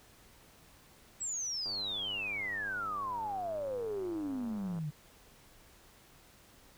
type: exponential sweep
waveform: sine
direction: down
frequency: 7902 to 144.1 Hz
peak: -34 dBFS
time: 1.2-4.91 s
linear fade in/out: 20 ms
type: click train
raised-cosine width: 1 ms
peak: -36 dBFS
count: 320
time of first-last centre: 1.66-4.787 s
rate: 102 Hz
effects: pink hiss -60 dBFS RMS until 6.77 s